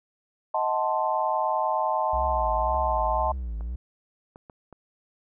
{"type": "chord", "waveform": "sine", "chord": "D# diminished seventh", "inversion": "none", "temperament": "equal with one note detuned", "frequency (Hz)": [630.2, 740, 880, 1046.5], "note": ["D#5", "F#5", "A5", "C6"], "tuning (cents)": [22, 0, 0, 0], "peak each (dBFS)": [-28, -30, -26, -29], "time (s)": [0.54, 3.32], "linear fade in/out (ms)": 5}
{"type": "tone with vibrato", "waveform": "triangle", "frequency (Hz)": 60.7, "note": "B1", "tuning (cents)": -29, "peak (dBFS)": -27, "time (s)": [2.13, 3.76], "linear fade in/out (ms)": 5, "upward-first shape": "triangle", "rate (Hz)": 1.9, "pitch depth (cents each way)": 220}
{"type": "clicks", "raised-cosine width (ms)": 1, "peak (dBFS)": -31, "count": 6, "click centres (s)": [2.745, 2.982, 3.609, 4.359, 4.498, 4.727]}
{"effects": []}